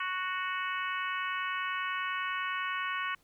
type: harmonic tone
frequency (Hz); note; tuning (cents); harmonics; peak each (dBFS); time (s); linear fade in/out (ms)
370; F#4; 0; 3 / 4 / 5 / 6 / 7 / 8; -35 / -37 / -39 / -41 / -42 / -43; 0-3.15; 5
effects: pink hiss -68 dBFS RMS until 3.23 s